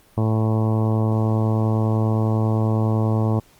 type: harmonic tone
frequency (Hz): 110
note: A2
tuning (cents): 0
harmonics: 1 / 2 / 3 / 4 / 5 / 6 / 7 / 8 / 9 / 10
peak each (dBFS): -18 / -24 / -28 / -30 / -32 / -34 / -35 / -36 / -37 / -38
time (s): 0.17-3.4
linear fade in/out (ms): 10
effects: pink hiss -54 dBFS RMS until 3.59 s + Opus 32 kbps